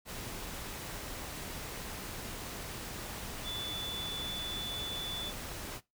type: tone in noise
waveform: sine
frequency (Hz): 3475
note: A7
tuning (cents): -22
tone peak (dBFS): -37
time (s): 3.43-5.33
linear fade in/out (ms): 50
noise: pink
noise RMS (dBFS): -42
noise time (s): 0.05-5.81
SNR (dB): +2
effects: noise-tail reverb RT60 0.2 s tail -20 dB re dry